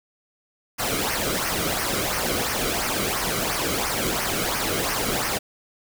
pink noise with flanger, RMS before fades -25 dBFS, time 0.78-5.39 s, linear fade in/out 20 ms, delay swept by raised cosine 0.26 to 1.16 ms, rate 2.9 Hz, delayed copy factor -0.65, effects none

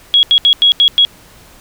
sine tone bursts at uneven times, 3322 Hz, G#7, in tune, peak -5 dBFS, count 6, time 0.14-0.23 / 0.31-0.38 / 0.45-0.53 / 0.62-0.72 / 0.8-0.88 / 0.98-1.05 s, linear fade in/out 0 ms, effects pink hiss -42 dBFS RMS until 1.6 s

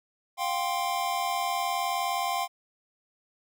square chord, F suspended second, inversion none, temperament equal with one note detuned, 704.5 / 784 / 1046.5 Hz, F5 / G5 / C6, +15 / 0 / 0 cents, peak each -32 dBFS, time 0.37-2.48 s, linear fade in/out 50 ms, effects none

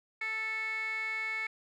15% pulse tone with band-pass filter, 440 Hz, A4, in tune, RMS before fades -35 dBFS, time 0.21-1.47 s, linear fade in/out 5 ms, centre 2200 Hz, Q 8.7, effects none

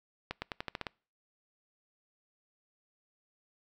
accelerating click train, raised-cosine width 0.3 ms, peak -19 dBFS, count 8, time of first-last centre 0.31-0.868 s, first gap 110 ms, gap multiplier 0.89, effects noise-tail reverb RT60 0.4 s tail -26 dB re dry

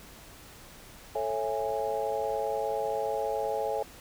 sine chord, A major seventh, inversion none, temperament just, 440 / 550 / 660 / 825 Hz, A4 / C#5 / E5 / G#5, 0 / -14 / +2 / -12 cents, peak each -33 / -33 / -35 / -33 dBFS, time 1.15-3.83 s, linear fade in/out 5 ms, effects pink hiss -50 dBFS RMS until 4 s

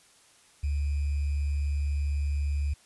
sine tone with sample-and-hold, 72 Hz, D2, 34 cents flat, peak -25 dBFS, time 0.63-2.74 s, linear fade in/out 10 ms, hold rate 2450 Hz, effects white hiss -59 dBFS RMS until 2.85 s + resampled to 24000 Hz

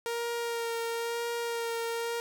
sawtooth tone with vibrato, 466.2 Hz, A#4, in tune, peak -27 dBFS, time 0.06-2.2 s, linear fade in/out 0 ms, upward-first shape sine, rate 1 Hz, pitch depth 17 cents each way, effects none

